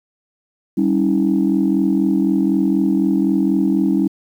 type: chord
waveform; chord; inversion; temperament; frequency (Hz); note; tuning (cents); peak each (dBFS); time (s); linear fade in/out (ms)
sine; C# diminished; second; equal with one note detuned; 196 / 277.2 / 321.2; G3 / C#4 / E4; 0 / 0 / -45; -17; 0.77-4.08; 10
effects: tanh soft clip ceiling -6 dBFS + 8-bit